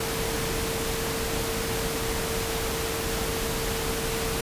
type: tone in noise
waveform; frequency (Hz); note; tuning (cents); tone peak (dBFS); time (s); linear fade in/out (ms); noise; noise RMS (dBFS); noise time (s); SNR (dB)
sine; 452.6; A4; +49; -32; 0-4.41; 5; pink; -29; 0-4.41; -6
effects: resampled to 32000 Hz